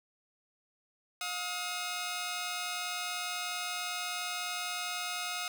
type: tone pair together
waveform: 10% pulse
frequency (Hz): 712.8 / 1270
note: F5 / D#6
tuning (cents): +35 / +35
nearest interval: minor seventh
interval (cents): 1000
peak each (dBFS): -29 / -29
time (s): 1.21-5.48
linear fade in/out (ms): 2
effects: none